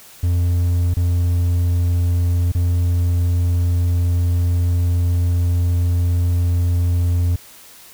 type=tone with dropouts; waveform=triangle; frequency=87.31 Hz; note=F2; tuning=in tune; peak=-12 dBFS; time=0.23-7.36 s; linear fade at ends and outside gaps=5 ms; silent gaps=0.94-0.967 / 2.519-2.549 s; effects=white hiss -43 dBFS RMS until 7.93 s